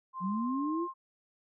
sine tone with pitch glide, 1046.5 to 1059.9 Hz, C6 to C6, 0 to +22 cents, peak -36 dBFS, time 0.13-0.94 s, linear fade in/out 50 ms, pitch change +22 cents, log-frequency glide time 0.45-0.52 s
sine linear sweep, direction up, 174.61 to 355 Hz, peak -30 dBFS, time 0.2-0.88 s, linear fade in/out 50 ms
effects none

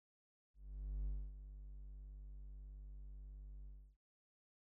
triangle tone with ADSR envelope, 49.2 Hz, G1, 7 cents sharp, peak -36 dBFS, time 0.54-3.97 s, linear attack 520 ms, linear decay 260 ms, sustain -12 dB, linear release 310 ms, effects none

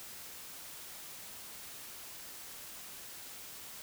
silence, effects white hiss -48 dBFS RMS until 3.82 s

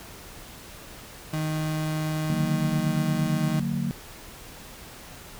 35% pulse tone, 155.56 Hz, D#3, in tune, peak -24 dBFS, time 1.33-3.6 s, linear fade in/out 5 ms
sine chord, D augmented, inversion none, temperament just, 146.83 / 183.54 / 229.4 Hz, D3 / F#3 / A#3, 0 / -14 / -28 cents, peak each -29 dBFS, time 2.3-3.91 s, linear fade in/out 0 ms
effects pink hiss -44 dBFS RMS until 5.39 s

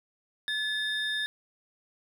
triangle tone pair together, 1720 / 3651 Hz, A6 / A#7, -40 / -37 cents, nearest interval octave + minor second, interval 1303 cents, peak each -29 / -30 dBFS, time 0.48-1.26 s, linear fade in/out 0 ms, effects none

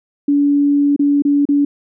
sine tone with dropouts, 286.2 Hz, D4, 45 cents flat, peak -10 dBFS, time 0.28-1.65 s, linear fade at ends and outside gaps 5 ms, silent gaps 0.963-0.993 / 1.222-1.25 / 1.454-1.488 s, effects none

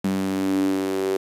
sawtooth tone with high-pass filter sweep, 95.8 Hz, G2, 39 cents flat, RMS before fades -23 dBFS, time 0.04-1.17 s, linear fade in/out 5 ms, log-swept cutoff 210 to 390 Hz, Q 6.6, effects resampled to 32000 Hz + 8-bit

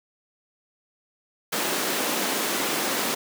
pink high-pass noise, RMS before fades -26 dBFS, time 1.52-3.15 s, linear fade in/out 10 ms, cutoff 230 Hz, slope 24 dB/octave, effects none

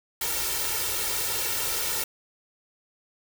white noise with comb filter, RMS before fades -28 dBFS, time 0.21-2.04 s, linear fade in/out 5 ms, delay 2.2 ms, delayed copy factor +0.75, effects none

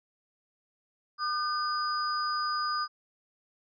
sine tone cluster, 1210 / 1521 / 4950 Hz, D#6 / F#6 / D#8, -49 / +47 / -10 cents, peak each -29 / -37 / -35 dBFS, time 1.18-2.88 s, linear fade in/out 50 ms, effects none

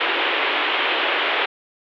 white band-pass noise, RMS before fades -21 dBFS, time 0-1.46 s, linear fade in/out 10 ms, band 310 to 3300 Hz, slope 48 dB/octave, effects none

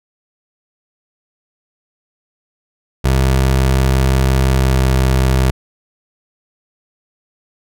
25% pulse tone with pitch glide, 65.8 to 65.12 Hz, C2 to C2, +10 to -8 cents, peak -7 dBFS, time 3.04-5.51 s, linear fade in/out 10 ms, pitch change -18 cents, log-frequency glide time 4.51-4.82 s, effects none

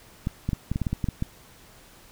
clicks, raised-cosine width 5 ms, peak -13 dBFS, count 11, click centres 0.271 / 0.49 / 0.532 / 0.716 / 0.759 / 0.817 / 0.868 / 0.93 / 1.042 / 1.087 / 1.224 s, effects pink hiss -52 dBFS RMS until 2.11 s

